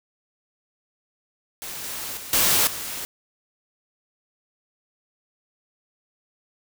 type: noise with level steps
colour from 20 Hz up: white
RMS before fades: -34 / -32 / -37 / -19 / -32 dBFS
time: 1.62-3.05 s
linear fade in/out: 0 ms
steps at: 1.84 / 2.17 / 2.33 / 2.67 s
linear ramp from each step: 2 ms
effects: none